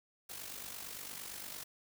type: noise with amplitude modulation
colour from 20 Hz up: white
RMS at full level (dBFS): -43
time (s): 0.29-1.64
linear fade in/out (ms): 10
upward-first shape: sine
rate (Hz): 48.8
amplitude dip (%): 60
effects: none